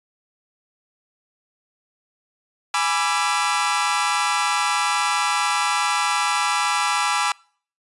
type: chord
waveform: sawtooth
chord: E dominant seventh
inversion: first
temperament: equal with one note detuned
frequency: 830.6 / 987.8 / 1174.7 / 1344.7 Hz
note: G#5 / B5 / D6 / E6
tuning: 0 / 0 / 0 / +34 cents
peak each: -21 dBFS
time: 2.74-7.32 s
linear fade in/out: 2 ms
effects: noise-tail reverb RT60 0.5 s tail -26 dB re dry + resampled to 24000 Hz